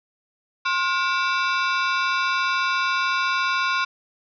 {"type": "ring-modulated tone", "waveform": "sawtooth", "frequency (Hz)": 1247, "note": "D#6", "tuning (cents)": 3, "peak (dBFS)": -13, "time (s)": [0.65, 3.85], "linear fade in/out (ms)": 10, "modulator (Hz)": 183, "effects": ["resampled to 11025 Hz", "9-bit"]}